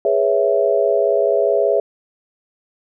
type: chord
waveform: sine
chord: C# minor seventh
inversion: second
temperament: equal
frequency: 415.3 / 493.9 / 554.4 / 659.3 Hz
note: G#4 / B4 / C#5 / E5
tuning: 0 / 0 / 0 / 0 cents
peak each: -18 / -22 / -18 / -18 dBFS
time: 0.05-1.8 s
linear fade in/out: 2 ms
effects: none